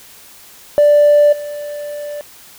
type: tone with level steps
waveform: triangle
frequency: 587.3 Hz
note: D5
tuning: in tune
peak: -3 / -21 dBFS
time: 0.78-2.21 s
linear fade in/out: 0 ms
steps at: 1.32 s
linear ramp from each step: 10 ms
effects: tanh soft clip ceiling -3 dBFS + white hiss -41 dBFS RMS until 2.58 s